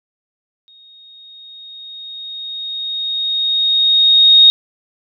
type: tone with exponential growth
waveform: sine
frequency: 3729 Hz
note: A#7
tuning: in tune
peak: -3 dBFS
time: 0.68-4.5 s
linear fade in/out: 0 ms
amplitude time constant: 830 ms
effects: none